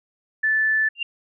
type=tone; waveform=sine; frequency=1751 Hz; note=A6; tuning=9 cents flat; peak=-17 dBFS; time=0.43-0.89 s; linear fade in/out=10 ms
type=tone with exponential growth; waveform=sine; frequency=2782 Hz; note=F7; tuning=7 cents flat; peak=-18 dBFS; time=0.95-1.03 s; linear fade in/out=5 ms; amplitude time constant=17 ms
effects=none